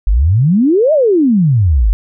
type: exponential two-way sweep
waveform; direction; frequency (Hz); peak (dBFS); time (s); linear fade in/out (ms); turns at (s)
sine; up then down; 44.36 to 647 to 44.36; -7; 0.07-1.93; 0; 0.93
effects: none